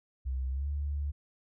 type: tone with pitch glide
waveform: sine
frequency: 65 to 72.12 Hz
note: C2 to D2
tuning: -11 to -31 cents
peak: -30 dBFS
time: 0.25-1.12 s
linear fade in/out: 20 ms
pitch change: +180 cents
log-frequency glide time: 0.5-0.68 s
effects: none